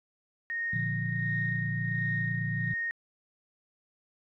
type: tone with tremolo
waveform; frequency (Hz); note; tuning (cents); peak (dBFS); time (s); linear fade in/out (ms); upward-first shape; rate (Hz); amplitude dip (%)
sine; 1855; A#6; -9; -29; 0.5-2.91; 0; sine; 1.4; 45
type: chord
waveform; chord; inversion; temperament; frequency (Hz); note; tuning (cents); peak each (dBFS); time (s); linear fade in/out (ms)
sine; Bb major; none; equal; 116.54 / 146.83 / 174.61; Bb2 / D3 / F3; 0 / 0 / 0; -32 / -35 / -35; 0.73-2.74; 5
effects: tanh soft clip ceiling -17 dBFS